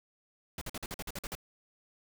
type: noise bursts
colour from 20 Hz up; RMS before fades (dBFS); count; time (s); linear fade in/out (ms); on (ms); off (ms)
pink; -39; 10; 0.58-1.352; 2; 34; 48
effects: none